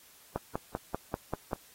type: click train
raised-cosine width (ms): 1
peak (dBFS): -17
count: 7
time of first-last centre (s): 0.36-1.532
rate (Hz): 5.12
effects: white hiss -58 dBFS RMS until 1.74 s + AAC 48 kbps